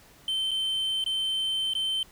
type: tone with dropouts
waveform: triangle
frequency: 3095 Hz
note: G7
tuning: 23 cents flat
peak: -24 dBFS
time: 0.28-2.03 s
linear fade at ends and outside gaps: 2 ms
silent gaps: 0.51-0.514 / 1.041-1.062 / 1.736-1.751 s
effects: pink hiss -55 dBFS RMS until 2.11 s